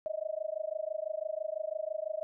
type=tone with amplitude modulation; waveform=sine; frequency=627 Hz; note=D#5; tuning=13 cents sharp; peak=-29 dBFS; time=0.06-2.23 s; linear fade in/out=0 ms; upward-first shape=sine; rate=26 Hz; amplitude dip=100%; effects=none